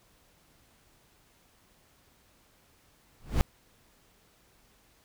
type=noise with exponential growth; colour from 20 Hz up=brown; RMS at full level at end=-19 dBFS; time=3.2-3.41 s; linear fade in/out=0 ms; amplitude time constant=44 ms; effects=pink hiss -64 dBFS RMS until 5.04 s